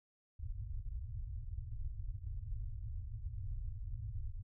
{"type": "low-pass noise", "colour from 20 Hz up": "pink", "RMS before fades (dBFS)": -42, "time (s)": [0.39, 4.43], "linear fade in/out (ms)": 10, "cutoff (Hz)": 120, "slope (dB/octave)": 96, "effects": []}